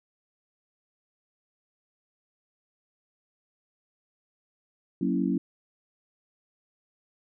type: chord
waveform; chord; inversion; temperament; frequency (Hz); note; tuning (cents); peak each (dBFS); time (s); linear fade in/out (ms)
sine; F# dominant seventh; none; equal; 185 / 233.1 / 277.2 / 329.6; F#3 / A#3 / C#4 / E4; 0 / 0 / 0 / 0; -28 / -30 / -28 / -31; 5.01-5.38; 5
effects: none